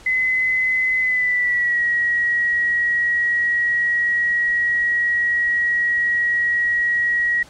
sine tone with pitch glide, 2031 to 1906 Hz, B6 to A#6, +48 to +38 cents, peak -16 dBFS, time 0.06-7.43 s, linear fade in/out 5 ms, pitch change -110 cents, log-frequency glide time 1.01-1.82 s, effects pink hiss -45 dBFS RMS until 7.49 s + low-pass 8000 Hz 12 dB/octave

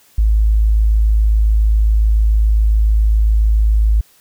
sine tone, 53.6 Hz, A1, 45 cents flat, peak -9 dBFS, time 0.18-4.01 s, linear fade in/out 5 ms, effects white hiss -51 dBFS RMS until 4.2 s

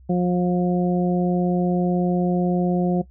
harmonic tone, 178.4 Hz, F3, 37 cents sharp, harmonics 1 / 2 / 3 / 4, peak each -18 / -24 / -28 / -30 dBFS, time 0.09-3.02 s, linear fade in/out 10 ms, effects noise-tail reverb RT60 0.1 s tail -17 dB re dry + added 64 Hz sine -45 dBFS peak until 3.1 s

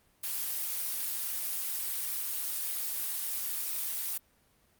blue noise, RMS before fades -34 dBFS, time 0.23-4.18 s, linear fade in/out 10 ms, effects pink hiss -67 dBFS RMS until 4.79 s + Opus 32 kbps

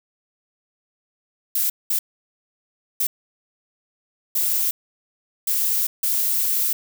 violet noise bursts at uneven times, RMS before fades -21 dBFS, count 6, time 1.55-1.7 / 1.9-1.99 / 3-3.07 / 4.35-4.71 / 5.47-5.87 / 6.03-6.73 s, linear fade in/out 5 ms, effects none

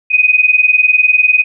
sine tone pair together, 2489 / 2509 Hz, D#7 / D#7, 0 / +14 cents, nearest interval unison, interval 14 cents, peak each -10 dBFS, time 0.1-1.44 s, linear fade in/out 20 ms, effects none

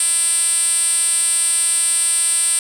5% pulse tone with band-pass filter, 336.6 Hz, E4, 36 cents sharp, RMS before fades -17 dBFS, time 0-2.59 s, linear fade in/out 2 ms, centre 8500 Hz, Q 9.7, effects none

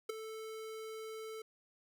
square tone with ADSR envelope, 440 Hz, A4, in tune, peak -32 dBFS, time 0.09-1.42 s, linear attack 8 ms, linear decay 8 ms, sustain -12 dB, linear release 5 ms, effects none

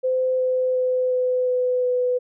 sine tone with pitch steps, 514 / 510.7 / 507.5 / 504.3 / 501.1 / 497.9 Hz, C5 / C5 / B4 / B4 / B4 / B4, -31 / -42 / +47 / +36 / +25 / +14 cents, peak -18 dBFS, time 0.03-2.19 s, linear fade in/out 20 ms, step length 360 ms, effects none

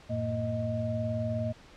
sine tone cluster, 92.6 / 112.2 / 229.5 / 624 Hz, F#2 / A2 / A#3 / D#5, +2 / +34 / -27 / +5 cents, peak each -39 / -32 / -35 / -33 dBFS, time 0.09-1.53 s, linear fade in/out 20 ms, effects pink hiss -54 dBFS RMS until 1.76 s + low-pass 5000 Hz 12 dB/octave

